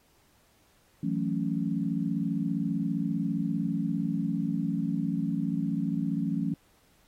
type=chord; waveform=sine; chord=F# minor seventh; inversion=third; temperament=equal; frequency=164.81 / 185 / 220 / 277.2 Hz; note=E3 / F#3 / A3 / C#4; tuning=0 / 0 / 0 / 0 cents; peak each=-32 dBFS; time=1.03-6.54 s; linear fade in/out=5 ms; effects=pink hiss -65 dBFS RMS until 7.07 s + AAC 48 kbps